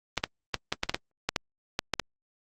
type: clicks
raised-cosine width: 0.2 ms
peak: -8 dBFS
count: 12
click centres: 0.177 / 0.239 / 0.543 / 0.725 / 0.834 / 0.895 / 0.945 / 1.29 / 1.362 / 1.791 / 1.937 / 1.997 s
effects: Opus 24 kbps